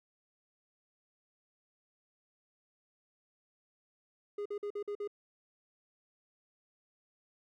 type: tone bursts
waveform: triangle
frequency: 410.8 Hz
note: G#4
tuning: 19 cents flat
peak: -33 dBFS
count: 6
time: 4.38-5.076 s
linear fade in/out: 5 ms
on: 76 ms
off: 48 ms
effects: none